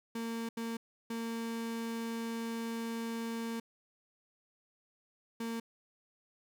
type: tone bursts at uneven times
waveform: 35% pulse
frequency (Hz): 229.1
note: A#3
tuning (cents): -30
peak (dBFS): -34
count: 4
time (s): 0.15-0.49 / 0.57-0.77 / 1.1-3.6 / 5.4-5.6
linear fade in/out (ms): 5
effects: none